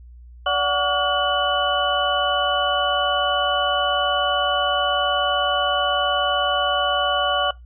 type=tone cluster; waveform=sine; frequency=580 / 741 / 1136 / 1431 / 2982 Hz; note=D5 / F#5 / C#6 / F6 / F#7; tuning=-22 / +2 / +42 / +42 / +13 cents; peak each=-24 dBFS; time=0.46-7.51 s; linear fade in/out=5 ms; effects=noise-tail reverb RT60 0.2 s tail -22 dB re dry + added 60 Hz sine -40 dBFS peak until 7.65 s